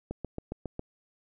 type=click train; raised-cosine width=2 ms; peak=-21 dBFS; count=6; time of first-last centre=0.11-0.794 s; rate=7.31 Hz; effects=none